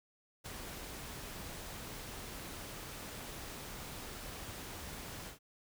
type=noise with ADSR envelope; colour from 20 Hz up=pink; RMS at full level=-44 dBFS; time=0.44-5.39 s; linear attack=19 ms; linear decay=23 ms; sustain=-2 dB; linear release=120 ms; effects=none